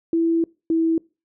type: tone pair in turn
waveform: sine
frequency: 331.3 / 326.7 Hz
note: E4 / E4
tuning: +9 / -15 cents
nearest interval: unison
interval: 24 cents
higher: first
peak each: -16 dBFS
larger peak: neither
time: 0.13-0.44 / 0.7-0.98 s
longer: first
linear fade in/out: 2 ms
effects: noise-tail reverb RT60 0.3 s tail -25 dB re dry